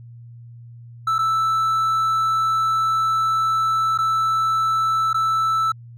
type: tone with dropouts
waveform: triangle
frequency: 1319 Hz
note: E6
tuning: 1 cent sharp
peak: -15 dBFS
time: 1.07-5.72 s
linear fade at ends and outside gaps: 5 ms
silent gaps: 1.183-1.189 / 3.977-3.986 / 5.131-5.143 s
effects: added 118 Hz sine -38 dBFS peak until 5.97 s